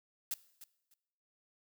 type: noise with echo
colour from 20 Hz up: blue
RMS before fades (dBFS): -36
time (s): 0.31-0.34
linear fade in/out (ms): 2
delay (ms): 300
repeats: 2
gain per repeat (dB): -15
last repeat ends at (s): 0.94
effects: noise-tail reverb RT60 0.9 s tail -19 dB re dry